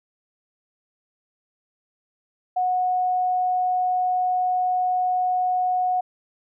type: tone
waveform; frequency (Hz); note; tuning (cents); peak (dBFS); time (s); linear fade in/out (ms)
sine; 732; F#5; -19; -19; 2.56-6.01; 10
effects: none

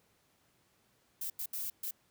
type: noise bursts at uneven times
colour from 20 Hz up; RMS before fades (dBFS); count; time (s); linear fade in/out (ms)
violet; -38; 4; 1.21-1.3 / 1.39-1.46 / 1.53-1.7 / 1.83-1.91; 5
effects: pink hiss -71 dBFS RMS until 2.1 s + high-pass 80 Hz 12 dB/octave

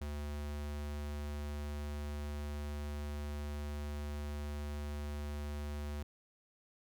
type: tone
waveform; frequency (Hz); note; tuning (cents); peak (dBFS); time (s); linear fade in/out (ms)
square; 73.42; D2; 0; -39; 0.01-6.03; 5
effects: none

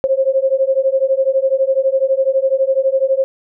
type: beating tone pair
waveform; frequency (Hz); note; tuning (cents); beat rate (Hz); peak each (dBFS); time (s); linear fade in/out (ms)
sine; 528 / 540; C5 / C#5; +16 / -45; 12; -15; 0.04-3.24; 0
effects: none

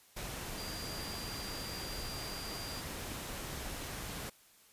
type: tone in noise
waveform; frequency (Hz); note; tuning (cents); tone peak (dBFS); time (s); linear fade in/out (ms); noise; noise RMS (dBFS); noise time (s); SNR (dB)
sine; 4759; D8; +22; -45; 0.57-2.81; 10; pink; -42; 0.16-4.3; -6
effects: white hiss -63 dBFS RMS until 4.72 s + resampled to 32000 Hz

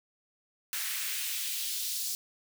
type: noise with high-pass filter sweep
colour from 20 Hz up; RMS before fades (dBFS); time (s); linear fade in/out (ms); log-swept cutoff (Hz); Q
white; -34; 0.73-2.15; 0; 1600 to 4900; 1.4
effects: none

